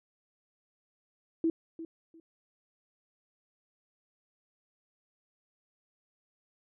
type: tone with echo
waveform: sine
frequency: 327.5 Hz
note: E4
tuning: 11 cents flat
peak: -24 dBFS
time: 1.44-1.5 s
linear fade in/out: 2 ms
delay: 350 ms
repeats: 2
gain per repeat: -14 dB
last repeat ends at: 2.2 s
effects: none